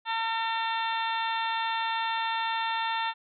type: harmonic tone with a mistuned harmonic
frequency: 452.8 Hz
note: A4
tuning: 50 cents sharp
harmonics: 2 / 3 / 4 / 5 / 6 / 7 / 8 / 9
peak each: -29 / -36 / -35 / -43 / -38 / -46 / -36 / -47 dBFS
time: 0.05-3.14 s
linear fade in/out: 50 ms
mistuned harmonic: 8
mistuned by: -20 cents
effects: none